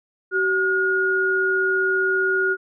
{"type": "tone pair together", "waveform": "sine", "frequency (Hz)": [380.1, 1435.1], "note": ["F#4", "F6"], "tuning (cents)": [47, 47], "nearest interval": "octave + major seventh", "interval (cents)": 2300, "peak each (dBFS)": [-22, -19], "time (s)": [0.31, 2.57], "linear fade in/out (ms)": 50, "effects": []}